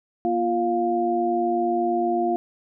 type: tone cluster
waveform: sine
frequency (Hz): 238.9 / 347.2 / 703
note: A#3 / F4 / F5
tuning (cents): +43 / -10 / +11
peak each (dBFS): -28 / -23 / -23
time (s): 0.25-2.36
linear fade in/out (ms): 0
effects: none